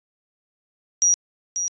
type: tone with echo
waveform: sine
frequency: 5760 Hz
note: F#8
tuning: 47 cents flat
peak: -14 dBFS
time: 1.02-1.14 s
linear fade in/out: 0 ms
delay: 540 ms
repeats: 1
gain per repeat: -8 dB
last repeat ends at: 1.68 s
effects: resampled to 16000 Hz